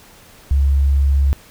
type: tone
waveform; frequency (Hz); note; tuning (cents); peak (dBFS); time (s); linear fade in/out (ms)
sine; 69.3; C#2; 0; -11; 0.51-1.33; 0
effects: pink hiss -45 dBFS RMS until 1.5 s